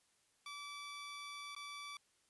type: tone with dropouts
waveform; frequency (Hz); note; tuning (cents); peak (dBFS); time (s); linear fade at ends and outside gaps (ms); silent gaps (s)
15% pulse; 1156; D6; -28; -40; 0.46-1.97; 2; 1.55-1.563
effects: white hiss -75 dBFS RMS until 2.29 s + resampled to 24000 Hz